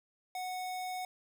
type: tone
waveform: square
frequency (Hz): 737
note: F#5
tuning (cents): -7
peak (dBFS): -37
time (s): 0.35-1.05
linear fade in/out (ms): 2
effects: 12-bit